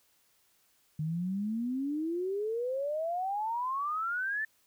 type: exponential sweep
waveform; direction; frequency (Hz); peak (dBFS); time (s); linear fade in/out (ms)
sine; up; 150.6 to 1788; -30; 0.99-4.45; 5
effects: white hiss -69 dBFS RMS until 4.66 s